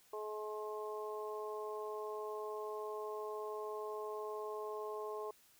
harmonic tone, 213 Hz, G#3, 44 cents sharp, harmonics 2 / 3 / 4 / 5, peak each -42 / -49 / -50 / -47 dBFS, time 0.13-5.31 s, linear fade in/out 5 ms, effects white hiss -67 dBFS RMS until 5.59 s

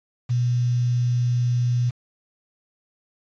sine tone with quantisation, 121.9 Hz, B2, 22 cents flat, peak -18 dBFS, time 0.29-1.91 s, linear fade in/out 20 ms, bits 7, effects resampled to 16000 Hz

